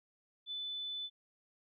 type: tone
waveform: sine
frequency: 3500 Hz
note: A7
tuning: 10 cents flat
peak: -38 dBFS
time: 0.46-1.1 s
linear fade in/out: 50 ms
effects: none